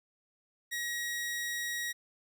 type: tone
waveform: sawtooth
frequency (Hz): 1900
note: A#6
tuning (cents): +33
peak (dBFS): -30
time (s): 0.71-1.93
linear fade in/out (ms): 20
effects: none